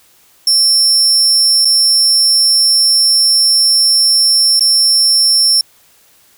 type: tone with dropouts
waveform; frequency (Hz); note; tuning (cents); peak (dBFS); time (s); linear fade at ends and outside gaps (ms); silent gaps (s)
35% pulse; 5400; E8; +41; -5; 0.47-5.61; 2; 1.648-1.653 / 4.595-4.607
effects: white hiss -49 dBFS RMS until 6.37 s